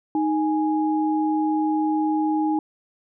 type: tone pair together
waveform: sine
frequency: 311.1 / 830.6 Hz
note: D#4 / G#5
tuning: 0 / 0 cents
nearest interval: octave + perfect fourth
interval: 1700 cents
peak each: -20 / -25 dBFS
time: 0.15-2.59 s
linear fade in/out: 2 ms
effects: none